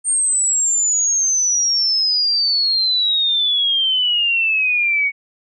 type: exponential sweep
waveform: sine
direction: down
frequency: 8750 to 2222 Hz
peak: -14 dBFS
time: 0.04-5.12 s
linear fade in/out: 50 ms
effects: none